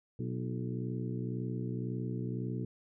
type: harmonic tone with a mistuned harmonic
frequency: 61.9 Hz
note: B1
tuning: 5 cents sharp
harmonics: 2 / 3 / 4 / 5 / 6 / 7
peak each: -36 / -40 / -42 / -44 / -46 / -47 dBFS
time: 0.19-2.65 s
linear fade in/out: 5 ms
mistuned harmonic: 5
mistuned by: +55 cents
effects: none